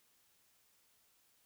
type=silence; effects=white hiss -72 dBFS RMS until 1.45 s